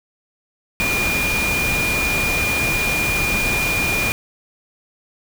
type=tone in noise; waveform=sine; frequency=2421 Hz; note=D#7; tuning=48 cents flat; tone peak=-19 dBFS; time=0.8-4.12 s; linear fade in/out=0 ms; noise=pink; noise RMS=-23 dBFS; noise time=0.8-4.12 s; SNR=+1 dB; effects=none